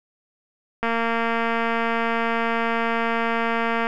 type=click train; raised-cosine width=0.5 ms; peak=-9 dBFS; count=700; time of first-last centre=0.83-3.869 s; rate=230 Hz; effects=none